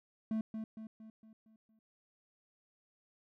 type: tone with echo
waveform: triangle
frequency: 220 Hz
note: A3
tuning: in tune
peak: -30 dBFS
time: 0.31-0.41 s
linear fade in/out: 2 ms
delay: 230 ms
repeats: 6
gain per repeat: -6 dB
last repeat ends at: 1.79 s
effects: none